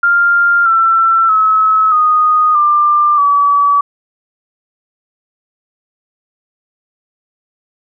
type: tone with pitch steps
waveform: sine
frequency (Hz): 1396.9 / 1342.3 / 1289.9 / 1239.5 / 1191 / 1144.5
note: F6 / E6 / E6 / D#6 / D6 / D6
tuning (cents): 0 / +31 / -38 / -7 / +24 / -45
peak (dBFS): -7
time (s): 0.03-3.81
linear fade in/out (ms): 5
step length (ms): 630
effects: none